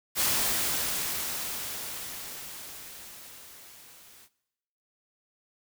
white noise with level ramp, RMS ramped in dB -25 to -54 dBFS, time 0.15-4.29 s, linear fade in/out 50 ms, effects noise-tail reverb RT60 0.9 s tail -19 dB re dry

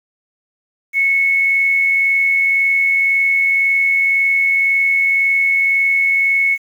sine tone with amplitude modulation, 2200 Hz, C#7, 14 cents flat, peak -10 dBFS, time 0.93-6.58 s, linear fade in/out 50 ms, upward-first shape sine, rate 81.9 Hz, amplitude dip 30%, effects 7-bit

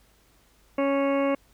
harmonic tone with a mistuned harmonic, 277.2 Hz, C#4, in tune, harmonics 1 / 2 / 3 / 4 / 5 / 6 / 7 / 8 / 9 / 10, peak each -25 / -24 / -37 / -32 / -44 / -43 / -47 / -37 / -47 / -42 dBFS, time 0.78-1.35 s, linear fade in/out 5 ms, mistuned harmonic 8, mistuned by -17 cents, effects added 50 Hz sine -62 dBFS peak until 1.53 s + pink hiss -62 dBFS RMS until 1.53 s

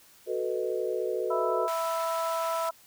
sine chord, B dominant seventh, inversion second, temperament equal, 370 / 440 / 493.9 / 622.3 Hz, F#4 / A4 / B4 / D#5, 0 / 0 / 0 / 0 cents, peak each -32 / -32 / -32 / -37 dBFS, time 0.26-1.69 s, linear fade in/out 50 ms
harmonic tone, 329.6 Hz, E4, in tune, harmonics 2 / 3 / 4, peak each -30 / -32 / -33 dBFS, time 1.3-2.71 s, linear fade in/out 10 ms
pink high-pass noise, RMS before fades -42 dBFS, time 1.68-2.69 s, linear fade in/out 0 ms, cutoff 1200 Hz, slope 24 dB/octave
effects white hiss -57 dBFS RMS until 2.86 s

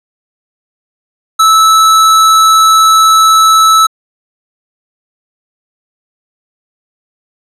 square tone, 1308 Hz, E6, 14 cents flat, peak -4 dBFS, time 1.39-3.87 s, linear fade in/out 10 ms, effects low-pass 12000 Hz 12 dB/octave

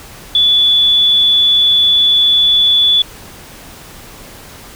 sine tone, 3447 Hz, A7, 36 cents flat, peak -7 dBFS, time 0.35-3.02 s, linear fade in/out 2 ms, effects pink hiss -35 dBFS RMS until 4.75 s

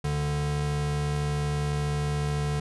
square tone pair together, 72.97 / 146.83 Hz, D2 / D3, -11 / 0 cents, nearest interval octave, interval 1211 cents, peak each -33 / -27 dBFS, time 0.04-2.6 s, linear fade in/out 5 ms, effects resampled to 24000 Hz

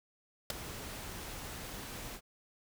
pink noise with ADSR envelope, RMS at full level -28 dBFS, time 0.5-2.21 s, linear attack 3 ms, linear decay 7 ms, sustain -16 dB, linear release 68 ms, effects none

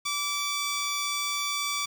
10% pulse tone, 1157 Hz, D6, 26 cents flat, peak -19 dBFS, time 0.05-1.86 s, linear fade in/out 10 ms, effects 8-bit

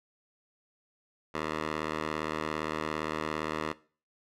10% pulse tone with band-pass filter, 77.5 Hz, D#2, 6 cents flat, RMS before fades -34 dBFS, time 1.34-3.73 s, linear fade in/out 10 ms, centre 1200 Hz, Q 0.64, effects noise-tail reverb RT60 0.4 s tail -19 dB re dry

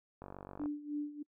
click train, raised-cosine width 1 ms, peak -32 dBFS, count 22, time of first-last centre 0.22-0.658 s, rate 47.9 Hz
sine tone with tremolo, 294.4 Hz, D4, 4 cents sharp, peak -33 dBFS, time 0.59-1.23 s, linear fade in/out 10 ms, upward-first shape sine, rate 3.2 Hz, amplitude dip 80%
effects noise-tail reverb RT60 0.1 s tail -25 dB re dry

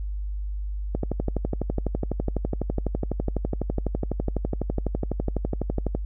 click train, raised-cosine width 2 ms, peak -12 dBFS, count 61, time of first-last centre 0.95-5.95 s, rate 12 Hz, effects noise-tail reverb RT60 0.1 s tail -25 dB re dry + added 50 Hz sine -27 dBFS peak until 6.05 s

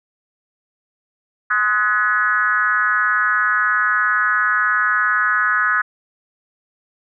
sine tone with frequency modulation, 1480 Hz, F#6, in tune, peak -14 dBFS, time 1.5-5.82 s, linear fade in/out 10 ms, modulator 219 Hz, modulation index 1.3, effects none

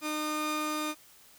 sawtooth tone pair together, 305 / 1219 Hz, D#4 / D#6, -34 / -36 cents, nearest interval 2 octaves, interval 2398 cents, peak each -29 / -30 dBFS, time 0.01-0.95 s, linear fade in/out 50 ms, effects white hiss -57 dBFS RMS until 1.38 s

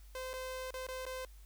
sawtooth tone with dropouts, 516 Hz, C5, 24 cents flat, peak -36 dBFS, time 0.15-1.25 s, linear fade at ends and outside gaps 2 ms, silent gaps 0.333-0.337 / 0.707-0.74 / 0.868-0.886 / 1.054-1.064 s, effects added 50 Hz sine -52 dBFS peak until 1.45 s + white hiss -66 dBFS RMS until 1.45 s

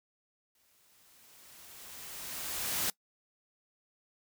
white noise with exponential growth, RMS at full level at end -31 dBFS, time 0.55-2.9 s, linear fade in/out 2 ms, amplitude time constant 510 ms, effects noise-tail reverb RT60 0.1 s tail -23 dB re dry

